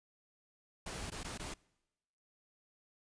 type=noise with dropouts; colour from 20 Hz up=pink; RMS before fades=-43 dBFS; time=0.86-1.54 s; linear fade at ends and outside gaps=5 ms; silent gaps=1.102-1.118 / 1.233-1.244 / 1.377-1.395 s; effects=noise-tail reverb RT60 1.0 s tail -25 dB re dry + resampled to 22050 Hz